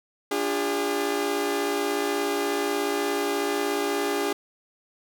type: tone cluster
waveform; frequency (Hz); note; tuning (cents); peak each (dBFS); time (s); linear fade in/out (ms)
sawtooth; 291 / 348.8 / 405.4; D4 / F4 / G#4; -16 / -2 / -42; -26 / -28 / -22; 0.31-4.33; 5
effects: none